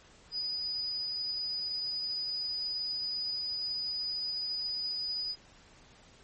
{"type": "tone", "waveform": "sine", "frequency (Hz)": 4956, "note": "D#8", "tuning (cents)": -8, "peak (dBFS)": -32, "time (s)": [0.31, 5.36], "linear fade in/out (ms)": 50, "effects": ["pink hiss -58 dBFS RMS until 6.23 s", "MP3 32 kbps"]}